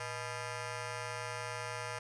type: ring-modulated tone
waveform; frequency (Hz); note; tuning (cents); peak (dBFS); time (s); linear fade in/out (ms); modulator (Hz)
10% pulse; 370; F#4; 0; -27; 0-1.99; 5; 257
effects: resampled to 22050 Hz